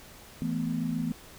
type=chord; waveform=sine; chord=E suspended fourth; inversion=none; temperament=just; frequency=164.81 / 219.8 / 247.2 Hz; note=E3 / A3 / B3; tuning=0 / -2 / +2 cents; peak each=-32 / -33 / -31 dBFS; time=0.42-1.12 s; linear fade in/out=0 ms; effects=pink hiss -50 dBFS RMS until 1.38 s